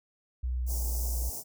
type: tone with pitch glide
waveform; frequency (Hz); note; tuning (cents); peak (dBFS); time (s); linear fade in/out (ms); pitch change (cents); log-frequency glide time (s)
sine; 62.3 to 59.45; B1 to A#1; +16 to +35; -28; 0.43-1.3; 10; -81; 0.57-0.87
type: band-stop noise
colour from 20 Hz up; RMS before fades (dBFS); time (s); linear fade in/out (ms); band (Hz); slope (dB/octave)
white; -38; 0.66-1.44; 50; 870 to 5300; 48
effects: none